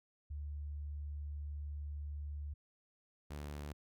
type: tone pair in turn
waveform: sine / sawtooth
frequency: 73.2 / 73.2 Hz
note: D2 / D2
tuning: -5 / -5 cents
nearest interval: unison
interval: 0 cents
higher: neither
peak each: -40 / -39 dBFS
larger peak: second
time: 0.3-2.54 / 3.3-3.73 s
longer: first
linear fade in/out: 10 ms
effects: none